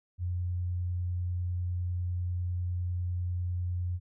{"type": "tone", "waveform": "sine", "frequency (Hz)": 89, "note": "F2", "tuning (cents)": 33, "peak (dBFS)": -29, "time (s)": [0.18, 4], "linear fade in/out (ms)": 50, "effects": []}